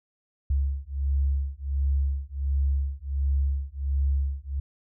sine beating tone pair, 68.4 / 69.8 Hz, C#2 / C#2, -23 / +13 cents, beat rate 1.4 Hz, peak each -26 dBFS, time 0.5-4.6 s, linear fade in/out 5 ms, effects none

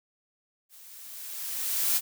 blue noise with level ramp, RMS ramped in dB -52 to -23 dBFS, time 0.69-2.01 s, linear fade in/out 50 ms, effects none

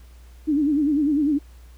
sine tone with vibrato, 293.7 Hz, D4, in tune, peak -17 dBFS, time 0.47-1.39 s, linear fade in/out 20 ms, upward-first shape sine, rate 10 Hz, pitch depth 110 cents each way, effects added 60 Hz sine -43 dBFS peak until 1.77 s + pink hiss -57 dBFS RMS until 1.77 s

